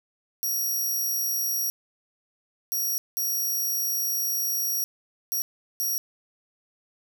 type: tone bursts at uneven times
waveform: 5% pulse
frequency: 5680 Hz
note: F8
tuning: 28 cents sharp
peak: -19 dBFS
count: 5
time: 0.43-1.7 / 2.72-2.98 / 3.17-4.84 / 5.32-5.42 / 5.8-5.98 s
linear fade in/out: 0 ms
effects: none